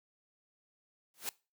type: noise with exponential growth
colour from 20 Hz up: white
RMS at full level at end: -33 dBFS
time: 1.14-1.29 s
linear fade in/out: 1 ms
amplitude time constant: 31 ms
effects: noise-tail reverb RT60 0.3 s tail -22 dB re dry + high-pass 200 Hz 12 dB/octave